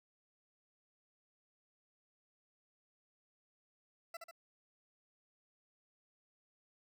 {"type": "tone with echo", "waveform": "20% pulse", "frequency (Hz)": 669, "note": "E5", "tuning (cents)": 25, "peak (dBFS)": -38, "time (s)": [4.14, 4.17], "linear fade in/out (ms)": 5, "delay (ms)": 71, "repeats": 2, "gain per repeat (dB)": -4, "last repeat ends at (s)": 4.312, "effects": []}